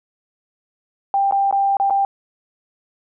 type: tone with dropouts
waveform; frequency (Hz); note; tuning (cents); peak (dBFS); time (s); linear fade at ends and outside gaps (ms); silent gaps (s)
sine; 791; G5; +15; -14; 1.14-2.05; 1; 1.311-1.323 / 1.511-1.526 / 1.769-1.799 / 1.899-1.906
effects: none